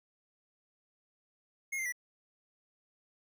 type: tone with pitch steps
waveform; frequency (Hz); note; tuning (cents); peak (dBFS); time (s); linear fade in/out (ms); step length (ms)
square; 2154 / 2089 / 1959; C7 / C7 / B6; +50 / -3 / -15; -34; 1.72-1.924; 10; 68
effects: none